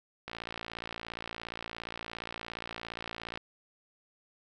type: click train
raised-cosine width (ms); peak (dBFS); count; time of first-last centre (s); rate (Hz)
0.3; -22; 178; 0.28-3.374; 57.2
effects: none